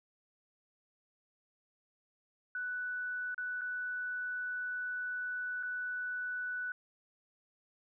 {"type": "tone with dropouts", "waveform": "sine", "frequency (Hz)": 1486, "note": "F#6", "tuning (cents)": 7, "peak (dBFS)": -35, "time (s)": [2.55, 6.72], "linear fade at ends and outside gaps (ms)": 2, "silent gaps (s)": [[3.345, 3.379], [3.611, 3.616], [5.628, 5.632]], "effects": []}